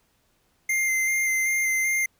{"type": "tone with vibrato", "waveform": "square", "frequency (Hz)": 2093, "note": "C7", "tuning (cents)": 0, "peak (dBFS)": -22, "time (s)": [0.69, 2.06], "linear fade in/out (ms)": 5, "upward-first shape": "square", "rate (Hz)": 2.6, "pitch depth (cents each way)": 13, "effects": ["pink hiss -67 dBFS RMS until 2.19 s"]}